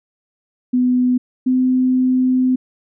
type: tone pair in turn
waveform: sine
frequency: 250 / 255.7 Hz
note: B3 / C4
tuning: +21 / -40 cents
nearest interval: unison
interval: 39 cents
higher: second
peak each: -12 dBFS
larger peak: neither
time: 0.73-1.18 / 1.46-2.56 s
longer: second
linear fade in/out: 10 ms
effects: none